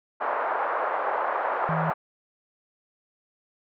pink band-pass noise, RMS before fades -27 dBFS, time 0.2-1.94 s, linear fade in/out 20 ms, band 570 to 1400 Hz, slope 24 dB/octave
sine tone, 161.1 Hz, E3, 39 cents flat, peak -26 dBFS, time 1.69-1.9 s, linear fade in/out 0 ms
effects none

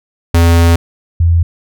square / sine tone pair in turn, 84.4 / 84.4 Hz, E2 / E2, +41 / +41 cents, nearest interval unison, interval 0 cents, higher neither, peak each -6 dBFS, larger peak neither, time 0.34-0.76 / 1.2-1.43 s, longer first, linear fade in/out 5 ms, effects none

